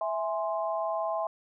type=chord; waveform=sine; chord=E augmented; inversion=none; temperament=equal with one note detuned; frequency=657 / 830.6 / 1046.5 Hz; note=E5 / G#5 / B#5; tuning=-6 / 0 / 0 cents; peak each=-30 / -34 / -34 dBFS; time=0.01-1.27 s; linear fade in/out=2 ms; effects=none